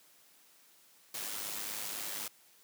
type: noise with amplitude modulation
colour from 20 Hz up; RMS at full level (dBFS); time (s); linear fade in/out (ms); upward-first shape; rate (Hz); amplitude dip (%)
white; -37; 1.14-2.28; 5; sine; 104; 55
effects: white hiss -63 dBFS RMS until 2.63 s + high-pass 150 Hz 12 dB/octave